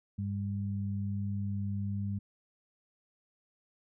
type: tone pair together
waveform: sine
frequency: 100.1 / 199.74 Hz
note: G2 / G3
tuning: +37 / +33 cents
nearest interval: octave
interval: 1196 cents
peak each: -33 / -36 dBFS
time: 0.18-2.19 s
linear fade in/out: 10 ms
effects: none